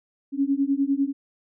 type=beating tone pair; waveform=sine; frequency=272.1 / 282.1 Hz; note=C#4 / C#4; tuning=-32 / +30 cents; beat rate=10 Hz; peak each=-23 dBFS; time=0.32-1.13 s; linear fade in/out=50 ms; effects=none